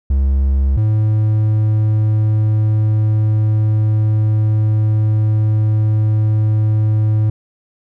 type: tone pair in turn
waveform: triangle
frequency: 67.9 / 107.78 Hz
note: C#2 / A2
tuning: -35 / -35 cents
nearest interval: minor sixth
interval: 800 cents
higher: second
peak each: -9 dBFS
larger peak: neither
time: 0.1-0.77 / 0.77-7.3 s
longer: second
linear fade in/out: 5 ms
effects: none